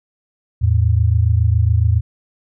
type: tone pair together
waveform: sine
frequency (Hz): 82.41 / 109.62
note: E2 / A2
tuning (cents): 0 / -6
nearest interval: perfect fourth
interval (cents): 494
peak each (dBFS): -14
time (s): 0.61-2.01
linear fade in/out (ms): 20
effects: none